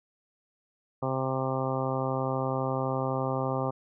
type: harmonic tone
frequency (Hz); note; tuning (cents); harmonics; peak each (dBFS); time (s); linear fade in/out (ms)
131.9; C3; +14; 1 / 2 / 3 / 4 / 5 / 6 / 7 / 8 / 9; -32 / -35 / -36 / -33 / -37 / -36 / -39 / -39 / -38; 1.02-3.71; 10
effects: none